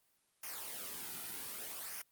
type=noise with flanger; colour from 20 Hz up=white; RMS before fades=-44 dBFS; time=0.43-2.02 s; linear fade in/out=5 ms; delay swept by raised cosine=0.25 to 1.85 ms; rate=0.65 Hz; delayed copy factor=-0.65; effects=white hiss -75 dBFS RMS until 2.11 s + Opus 32 kbps